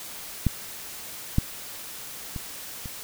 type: clicks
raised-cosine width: 5 ms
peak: -8 / -7 / -20 / -24 dBFS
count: 4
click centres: 0.467 / 1.384 / 2.362 / 2.858 s
effects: white hiss -39 dBFS RMS until 3.03 s